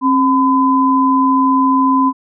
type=tone pair together; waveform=sine; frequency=267.8 / 1011 Hz; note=C4 / B5; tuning=+40 / +40 cents; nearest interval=octave + major seventh; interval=2300 cents; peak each=-12 dBFS; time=0.01-2.13 s; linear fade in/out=50 ms; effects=none